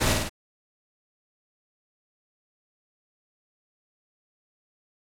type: noise with echo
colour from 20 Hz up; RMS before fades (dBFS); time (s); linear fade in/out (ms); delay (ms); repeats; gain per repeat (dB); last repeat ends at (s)
pink; -23; 0-0.14; 20; 52; 3; -3; 0.296
effects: low-pass 11000 Hz 12 dB/octave